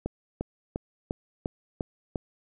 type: click train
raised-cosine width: 2 ms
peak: -16 dBFS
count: 7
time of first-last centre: 0.06-2.158 s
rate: 2.86 Hz
effects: none